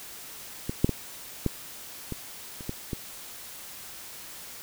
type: clicks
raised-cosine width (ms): 3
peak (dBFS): -16 / -6 / -13 / -11 / -19 / -28 / -18 / -17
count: 8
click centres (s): 0.695 / 0.845 / 0.893 / 1.463 / 2.123 / 2.608 / 2.694 / 2.932
effects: white hiss -43 dBFS RMS until 4.62 s